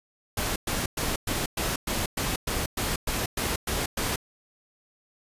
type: noise bursts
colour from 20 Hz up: pink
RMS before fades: -28 dBFS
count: 13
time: 0.37-4.16 s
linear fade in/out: 5 ms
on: 190 ms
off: 110 ms
effects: resampled to 32000 Hz